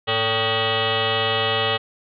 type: tone with frequency modulation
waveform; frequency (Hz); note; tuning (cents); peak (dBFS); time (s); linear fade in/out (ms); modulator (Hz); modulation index
sine; 1244.5; D#6; 0; -18; 0.07-1.78; 20; 338; 6.7
effects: none